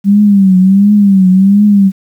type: tone with vibrato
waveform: sine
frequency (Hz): 196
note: G3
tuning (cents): 0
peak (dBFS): -3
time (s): 0.04-1.92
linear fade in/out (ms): 50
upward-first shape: triangle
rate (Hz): 1.4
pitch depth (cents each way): 120
effects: 7-bit

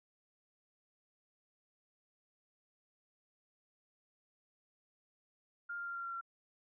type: tone with pitch steps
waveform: sine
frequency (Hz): 1405 / 1396.9 / 1388.9 / 1380.9 / 1372.9 / 1365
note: F6 / F6 / F6 / F6 / F6 / F6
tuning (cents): +10 / 0 / -10 / -20 / -30 / -40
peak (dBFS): -39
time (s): 5.69-6.212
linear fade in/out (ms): 10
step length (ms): 87
effects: none

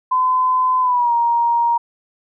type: tone with pitch glide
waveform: sine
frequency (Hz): 1019 to 939.8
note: C6 to A#5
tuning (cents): -46 to +14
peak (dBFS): -13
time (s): 0.11-1.78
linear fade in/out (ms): 10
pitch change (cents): -140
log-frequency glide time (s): 0.81-1.13
effects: none

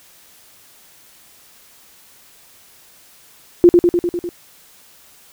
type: tone with echo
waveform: sine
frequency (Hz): 349.2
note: F4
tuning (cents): 0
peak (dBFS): -3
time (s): 3.64-3.69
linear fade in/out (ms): 0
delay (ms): 100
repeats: 6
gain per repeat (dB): -3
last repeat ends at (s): 4.29
effects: white hiss -48 dBFS RMS until 5.32 s

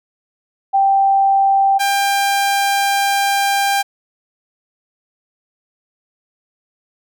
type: tone pair in turn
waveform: sine / sawtooth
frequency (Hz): 784 / 795.9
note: G5 / G5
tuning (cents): 0 / +26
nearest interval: unison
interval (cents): 26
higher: second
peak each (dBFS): -10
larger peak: neither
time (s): 0.73-1.79 / 1.79-3.83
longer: second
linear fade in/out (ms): 20
effects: none

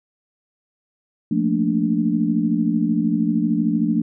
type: chord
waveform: sine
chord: Bb major seventh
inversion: second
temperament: equal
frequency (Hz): 174.61 / 220 / 233.1 / 293.7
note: F3 / A3 / Bb3 / D4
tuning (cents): 0 / 0 / 0 / 0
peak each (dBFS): -23 / -21 / -23 / -22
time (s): 1.31-4.02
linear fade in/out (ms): 5
effects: none

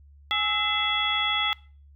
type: tone cluster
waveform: sine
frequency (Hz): 834 / 1309 / 2042 / 2650 / 3361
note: G#5 / E6 / C7 / E7 / G#7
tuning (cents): +7 / -13 / -43 / +9 / +20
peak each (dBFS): -33 / -29 / -28 / -34 / -25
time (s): 0.31-1.53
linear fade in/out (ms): 0
effects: noise-tail reverb RT60 0.4 s tail -22 dB re dry + added 71 Hz sine -49 dBFS peak until 1.95 s

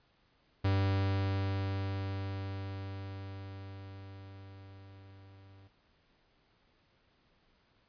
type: tone with level ramp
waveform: 45% pulse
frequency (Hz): 97.3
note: G2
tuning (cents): -12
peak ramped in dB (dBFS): -26 to -55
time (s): 0.64-5.68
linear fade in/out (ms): 10
effects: pink hiss -70 dBFS RMS until 7.88 s + resampled to 11025 Hz

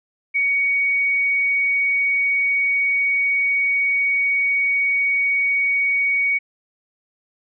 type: tone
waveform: sine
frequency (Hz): 2242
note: C#7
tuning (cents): +19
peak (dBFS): -16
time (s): 0.34-6.39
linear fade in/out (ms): 20
effects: none

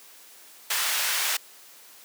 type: high-pass noise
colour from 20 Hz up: pink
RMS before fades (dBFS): -26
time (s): 0.7-1.37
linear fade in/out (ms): 5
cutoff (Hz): 1400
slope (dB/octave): 12
effects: white hiss -50 dBFS RMS until 2.04 s + high-pass 300 Hz 12 dB/octave

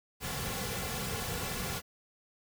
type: noise with comb filter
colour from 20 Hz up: pink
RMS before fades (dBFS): -36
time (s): 0.2-1.82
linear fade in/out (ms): 50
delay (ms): 3.2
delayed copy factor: -0.7
effects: none

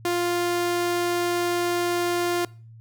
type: tone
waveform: sawtooth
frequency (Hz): 349.8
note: F4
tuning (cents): +3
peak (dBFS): -18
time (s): 0.05-2.45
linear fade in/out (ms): 2
effects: noise-tail reverb RT60 0.4 s tail -23 dB re dry + added 113 Hz sine -43 dBFS peak until 2.8 s

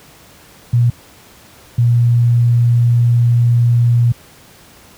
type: tone pair in turn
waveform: sine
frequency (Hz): 119.8 / 119.27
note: A#2 / A#2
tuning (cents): +48 / +40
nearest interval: unison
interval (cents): 8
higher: first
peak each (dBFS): -8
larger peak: neither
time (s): 0.73-0.9 / 1.78-4.12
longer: second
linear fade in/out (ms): 5
effects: pink hiss -43 dBFS RMS until 4.97 s + high-pass 60 Hz 12 dB/octave

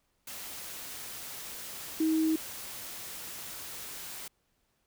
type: tone in noise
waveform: sine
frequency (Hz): 317.8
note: D#4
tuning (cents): +37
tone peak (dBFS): -24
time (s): 2-2.36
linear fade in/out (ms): 5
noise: white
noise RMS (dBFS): -42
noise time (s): 0.27-4.28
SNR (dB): +15
effects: pink hiss -75 dBFS RMS until 4.86 s

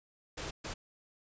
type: noise bursts at uneven times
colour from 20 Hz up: pink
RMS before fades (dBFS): -40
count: 2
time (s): 0.37-0.51 / 0.64-0.74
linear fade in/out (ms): 10
effects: resampled to 16000 Hz

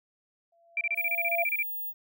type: tone with exponential growth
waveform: sine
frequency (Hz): 677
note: E5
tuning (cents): +46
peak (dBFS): -25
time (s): 0.52-1.44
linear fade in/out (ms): 5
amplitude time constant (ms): 200
type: tone bursts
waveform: sine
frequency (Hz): 2349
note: D7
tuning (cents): 0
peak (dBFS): -25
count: 13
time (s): 0.77-1.626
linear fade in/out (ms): 2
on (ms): 40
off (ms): 28
type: tone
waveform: sine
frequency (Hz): 15750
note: B9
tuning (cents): -6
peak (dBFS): -32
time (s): 0.95-1.94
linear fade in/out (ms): 50
effects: none

